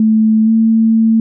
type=tone with pitch glide; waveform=sine; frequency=219 to 223.9 Hz; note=A3 to A3; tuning=-8 to +30 cents; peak=-7 dBFS; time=0-1.2 s; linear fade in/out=2 ms; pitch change=+38 cents; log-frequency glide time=0.44-0.5 s; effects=none